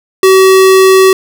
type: tone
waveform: square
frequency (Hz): 380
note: F#4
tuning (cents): +46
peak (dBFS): -3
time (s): 0.23-1.13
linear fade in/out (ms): 2
effects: none